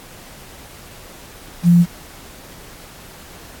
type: tone with quantisation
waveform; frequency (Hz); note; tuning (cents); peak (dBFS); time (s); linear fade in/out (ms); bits
sine; 173.2; F3; -14; -7; 1.63-1.86; 50; 6
effects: pink hiss -40 dBFS RMS until 3.6 s + AAC 64 kbps